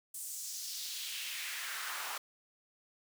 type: noise with high-pass filter sweep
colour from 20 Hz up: pink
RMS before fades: -41 dBFS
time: 0.14-2.18 s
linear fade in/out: 5 ms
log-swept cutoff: 8900 to 980 Hz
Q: 1.9
effects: none